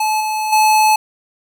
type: tone with level steps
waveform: square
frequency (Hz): 862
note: A5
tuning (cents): -36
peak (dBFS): -15 / -18 / -10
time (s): 0-0.96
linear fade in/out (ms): 5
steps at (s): 0.2 / 0.52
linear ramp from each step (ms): 10
effects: none